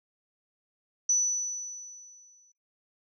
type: tone with exponential decay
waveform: sine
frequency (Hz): 5960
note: F#8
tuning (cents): +12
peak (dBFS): -20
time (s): 1.09-2.52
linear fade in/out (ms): 5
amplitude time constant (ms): 310
effects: noise-tail reverb RT60 0.2 s tail -18 dB re dry